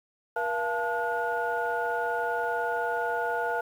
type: tone cluster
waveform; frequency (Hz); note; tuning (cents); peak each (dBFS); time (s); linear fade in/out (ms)
sine; 476.3 / 686 / 875 / 1444; A#4 / F5 / A5 / F#6; +37 / -31 / -10 / -43; -31; 0.36-3.61; 5
effects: tanh soft clip ceiling -18 dBFS + 9-bit